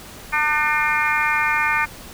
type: harmonic tone with a mistuned harmonic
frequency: 300.6 Hz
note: D4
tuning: 40 cents sharp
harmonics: 3 / 4 / 5 / 6 / 7 / 8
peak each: -24 / -24 / -24 / -24 / -24 / -24 dBFS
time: 0.32-1.86 s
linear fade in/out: 20 ms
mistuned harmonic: 7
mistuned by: +25 cents
effects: pink hiss -39 dBFS RMS until 2.13 s